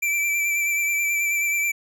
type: tone with vibrato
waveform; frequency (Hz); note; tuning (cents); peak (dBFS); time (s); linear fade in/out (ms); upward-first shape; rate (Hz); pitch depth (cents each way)
square; 2336; D7; -10; -21; 0.02-1.72; 10; sine; 9.3; 25
effects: none